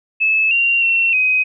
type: tone with pitch steps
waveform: sine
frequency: 2606 / 2763 / 2715 / 2518 Hz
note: E7 / F7 / F7 / D#7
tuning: -20 / -19 / -50 / +20 cents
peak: -12 dBFS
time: 0.2-1.44 s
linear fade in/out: 20 ms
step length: 310 ms
effects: none